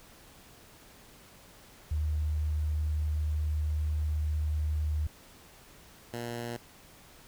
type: tone pair in turn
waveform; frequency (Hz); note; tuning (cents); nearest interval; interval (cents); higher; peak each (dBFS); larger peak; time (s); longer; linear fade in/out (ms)
sine / 10% pulse; 76.3 / 118.44; D#2 / A#2; -33 / +28; minor sixth; 761; second; -27; neither; 1.91-5.07 / 6.13-6.57; first; 5
effects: pink hiss -55 dBFS RMS until 7.27 s